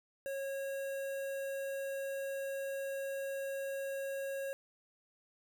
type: tone with notch filter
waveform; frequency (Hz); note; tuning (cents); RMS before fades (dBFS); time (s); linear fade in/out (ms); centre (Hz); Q
square; 547; C#5; -23; -39; 0.26-4.53; 0; 4600; 1
effects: none